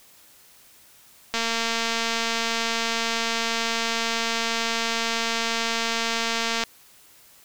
click train, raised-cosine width 0.2 ms, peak -8 dBFS, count 1214, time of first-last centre 1.34-6.637 s, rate 229 Hz, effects white hiss -53 dBFS RMS until 7.44 s

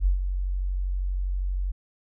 sine tone with ADSR envelope, 46.27 Hz, F#1, 1 cent sharp, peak -16 dBFS, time 0-1.72 s, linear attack 58 ms, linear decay 120 ms, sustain -8 dB, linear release 13 ms, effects none

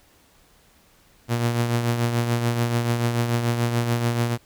sawtooth tone with tremolo, 118.5 Hz, A#2, 29 cents sharp, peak -14 dBFS, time 1.28-4.38 s, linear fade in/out 50 ms, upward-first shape triangle, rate 6.9 Hz, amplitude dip 55%, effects pink hiss -57 dBFS RMS until 4.45 s

